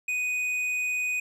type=tone with tanh clipping; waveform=sine; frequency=2489 Hz; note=D#7; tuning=in tune; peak=-27 dBFS; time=0.08-1.2 s; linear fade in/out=5 ms; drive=8 dB; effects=none